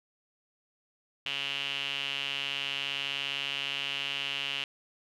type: tone with band-pass filter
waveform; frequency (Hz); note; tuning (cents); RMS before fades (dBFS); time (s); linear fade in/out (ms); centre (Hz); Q
sawtooth; 139.6; C#3; +13; -34; 1.26-4.64; 2; 2900; 7.3
effects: none